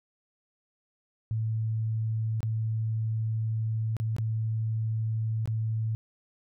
sine tone with dropouts, 110.9 Hz, A2, 14 cents sharp, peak -26 dBFS, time 1.31-5.95 s, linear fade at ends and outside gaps 0 ms, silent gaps 2.405-2.43 / 3.967-4 / 4.165-4.184 / 5.457-5.475 s, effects none

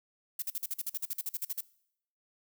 violet noise bursts, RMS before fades -34 dBFS, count 16, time 0.39-1.608 s, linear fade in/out 5 ms, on 33 ms, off 46 ms, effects noise-tail reverb RT60 0.7 s tail -21 dB re dry

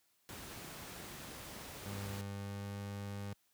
pink noise, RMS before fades -48 dBFS, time 0.29-2.21 s, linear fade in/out 0 ms
30% pulse tone with pitch glide, 100 to 100.87 Hz, G2 to G2, +35 to +50 cents, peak -38 dBFS, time 1.86-3.33 s, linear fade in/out 0 ms, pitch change +15 cents, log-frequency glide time 2.33-2.79 s
effects white hiss -75 dBFS RMS until 3.53 s + high-pass 60 Hz 12 dB/octave

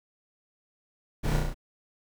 brown noise with echo, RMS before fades -26 dBFS, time 1.23-1.38 s, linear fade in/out 20 ms, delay 33 ms, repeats 5, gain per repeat -2 dB, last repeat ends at 1.545 s, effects none

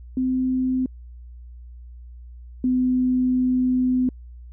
sine tone pair in turn, 257.4 / 253.6 Hz, C4 / B3, -28 / +46 cents, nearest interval unison, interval 26 cents, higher first, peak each -19 / -17 dBFS, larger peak second, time 0.17-0.86 / 2.64-4.09 s, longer second, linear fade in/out 2 ms, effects added 60 Hz sine -38 dBFS peak until 4.52 s

